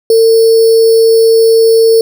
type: tone with sample-and-hold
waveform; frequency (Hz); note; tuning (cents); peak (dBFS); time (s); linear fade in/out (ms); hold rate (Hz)
sine; 451.9; A4; +46; -3; 0.1-2.01; 2; 4900
effects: none